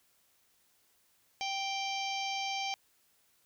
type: harmonic tone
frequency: 784 Hz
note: G5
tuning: in tune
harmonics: 1 / 3 / 4 / 5 / 6 / 7 / 8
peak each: -36 / -39 / -40 / -48 / -45 / -45 / -47 dBFS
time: 1.41-2.74 s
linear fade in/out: 0 ms
effects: white hiss -70 dBFS RMS until 3.45 s